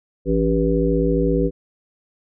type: harmonic tone with a mistuned harmonic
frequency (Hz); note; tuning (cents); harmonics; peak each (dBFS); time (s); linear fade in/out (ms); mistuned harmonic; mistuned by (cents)
55.9; A1; +28; 1 / 3 / 5 / 7 / 9; -22 / -22 / -22 / -22 / -22; 0.25-1.51; 50; 9; -60
effects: none